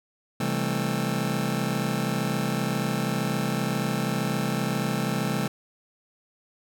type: chord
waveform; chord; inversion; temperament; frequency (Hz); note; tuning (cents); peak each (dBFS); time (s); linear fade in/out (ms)
sawtooth; A minor seventh; first; just; 132 / 165 / 198 / 220; C3 / E3 / G3 / A3; +16 / +2 / +18 / 0; -26; 0.4-5.48; 5
effects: none

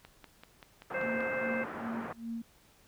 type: click train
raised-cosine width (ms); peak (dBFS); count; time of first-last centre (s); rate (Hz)
0.3; -32; 7; 0.05-1.206; 5.19
type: band-pass noise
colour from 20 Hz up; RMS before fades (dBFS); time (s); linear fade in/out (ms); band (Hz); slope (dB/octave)
white; -41; 0.9-2.13; 5; 110 to 1500; 24
type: harmonic tone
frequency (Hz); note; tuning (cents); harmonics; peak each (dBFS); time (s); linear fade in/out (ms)
523; C5; -1; 1 / 3 / 4 / 5; -34 / -37 / -40 / -44; 0.94-1.64; 5
type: tone with tremolo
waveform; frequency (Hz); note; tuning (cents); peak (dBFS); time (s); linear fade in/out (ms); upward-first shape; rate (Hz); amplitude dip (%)
sine; 230; A#3; -23; -34; 1.03-2.42; 5; sine; 2.5; 95
effects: pink hiss -63 dBFS RMS until 2.87 s

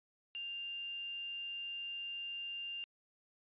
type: tone with quantisation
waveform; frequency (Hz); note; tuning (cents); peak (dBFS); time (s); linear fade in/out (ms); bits
sine; 2794; F7; 0; -40; 0.35-2.84; 0; 10
effects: resampled to 8000 Hz

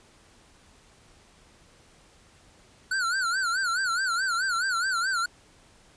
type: tone with vibrato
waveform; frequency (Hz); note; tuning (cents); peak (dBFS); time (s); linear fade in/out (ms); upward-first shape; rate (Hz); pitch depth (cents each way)
square; 1458; F#6; -26; -25; 2.91-5.26; 5; sine; 4.7; 140
effects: pink hiss -57 dBFS RMS until 5.96 s + resampled to 22050 Hz

